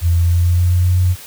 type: tone with pitch glide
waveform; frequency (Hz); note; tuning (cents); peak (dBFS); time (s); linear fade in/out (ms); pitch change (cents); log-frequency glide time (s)
sine; 85.1 to 90.68; F2 to F#2; -44 to -34; -10; 0.01-1.16; 50; +110; 0.17-0.96
effects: white hiss -36 dBFS RMS until 1.26 s